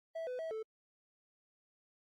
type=tone with pitch steps; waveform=triangle; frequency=654 / 502 / 648 / 439.2 Hz; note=E5 / B4 / E5 / A4; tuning=-14 / +28 / -30 / -3 cents; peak=-36 dBFS; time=0.15-0.63 s; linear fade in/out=10 ms; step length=120 ms; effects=AAC 64 kbps